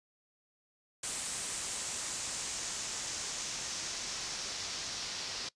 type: noise with low-pass filter sweep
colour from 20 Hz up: white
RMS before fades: -39 dBFS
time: 1.03-5.49 s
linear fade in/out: 5 ms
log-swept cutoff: 8600 to 5100 Hz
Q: 2.2
effects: noise-tail reverb RT60 0.1 s tail -21 dB re dry + resampled to 22050 Hz